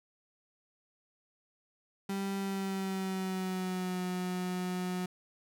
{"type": "tone with pitch glide", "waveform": "35% pulse", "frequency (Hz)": [196, 181.82], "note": ["G3", "F#3"], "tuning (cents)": [0, -30], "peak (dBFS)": -31, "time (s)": [2.09, 5.06], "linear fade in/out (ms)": 5, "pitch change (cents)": -130, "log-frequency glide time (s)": [2.38, 4.02], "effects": []}